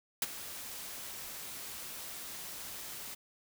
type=noise with ADSR envelope; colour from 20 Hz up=white; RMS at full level=-29 dBFS; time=0.22-3.15 s; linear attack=3 ms; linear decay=30 ms; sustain=-15 dB; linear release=12 ms; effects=none